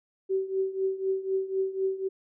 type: tone with tremolo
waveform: sine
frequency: 383.1 Hz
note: G4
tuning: 40 cents flat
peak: -22 dBFS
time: 0.29-2.09 s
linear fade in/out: 20 ms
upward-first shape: triangle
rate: 4 Hz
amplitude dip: 85%
effects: none